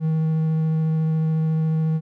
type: tone with vibrato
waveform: triangle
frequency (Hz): 158.8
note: D#3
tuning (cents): +36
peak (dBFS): -16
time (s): 0-2.01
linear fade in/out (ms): 50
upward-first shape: sine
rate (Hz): 14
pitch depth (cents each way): 8
effects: none